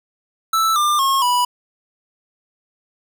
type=tone with pitch steps; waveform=square; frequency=1318.5 / 1195.2 / 1083.4 / 982.1 Hz; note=E6 / D6 / C#6 / B5; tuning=0 / +30 / -40 / -10 cents; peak=-15 dBFS; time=0.53-1.45 s; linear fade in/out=5 ms; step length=230 ms; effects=9-bit